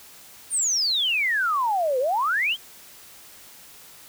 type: exponential two-way sweep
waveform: sine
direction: down then up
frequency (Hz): 9380 to 490 to 3342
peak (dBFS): -20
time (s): 0.5-2.57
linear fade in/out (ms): 50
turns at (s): 1.99
effects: white hiss -47 dBFS RMS until 4.08 s